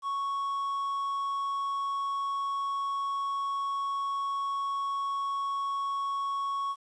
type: tone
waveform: triangle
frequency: 1108.7 Hz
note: C#6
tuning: in tune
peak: -27 dBFS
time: 0.02-6.76 s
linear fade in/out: 50 ms
effects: resampled to 22050 Hz + 10-bit